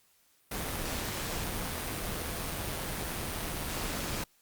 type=noise with amplitude modulation; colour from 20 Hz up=pink; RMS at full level=-33 dBFS; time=0.51-4.24 s; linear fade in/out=5 ms; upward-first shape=sine; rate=160 Hz; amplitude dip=45%; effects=white hiss -67 dBFS RMS until 4.41 s + Opus 48 kbps